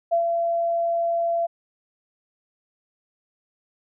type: tone with ADSR envelope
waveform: sine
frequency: 678 Hz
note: E5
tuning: 49 cents sharp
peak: -16 dBFS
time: 0.11-1.47 s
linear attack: 21 ms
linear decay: 100 ms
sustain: -4 dB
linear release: 17 ms
effects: none